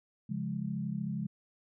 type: chord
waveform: sine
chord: Db major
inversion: none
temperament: equal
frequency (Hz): 138.59 / 174.61 / 207.7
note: Db3 / F3 / Ab3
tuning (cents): 0 / 0 / 0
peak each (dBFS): -38 / -37 / -36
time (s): 0.29-1.27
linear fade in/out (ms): 10
effects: none